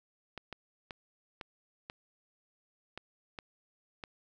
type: clicks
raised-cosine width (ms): 0.3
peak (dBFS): -25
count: 8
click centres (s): 0.377 / 0.527 / 0.908 / 1.412 / 1.899 / 2.976 / 3.388 / 4.038
effects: none